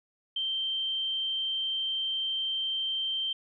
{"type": "tone", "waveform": "sine", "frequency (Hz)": 3134, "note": "G7", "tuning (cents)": -1, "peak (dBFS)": -28, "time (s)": [0.36, 3.33], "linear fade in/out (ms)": 5, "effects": []}